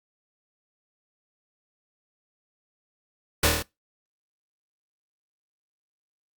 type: noise with echo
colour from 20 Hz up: pink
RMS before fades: -20 dBFS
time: 3.43-3.47 s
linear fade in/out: 5 ms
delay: 26 ms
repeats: 6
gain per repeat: -2 dB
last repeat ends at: 3.626 s
effects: noise-tail reverb RT60 0.2 s tail -22 dB re dry + Opus 48 kbps